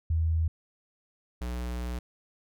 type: tone pair in turn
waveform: sine / square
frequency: 81 / 60.72 Hz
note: E2 / B1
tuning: -30 / -29 cents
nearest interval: perfect fourth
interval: 499 cents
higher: first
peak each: -23 / -32 dBFS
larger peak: first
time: 0.1-0.48 / 1.41-1.99 s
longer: second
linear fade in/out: 5 ms
effects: none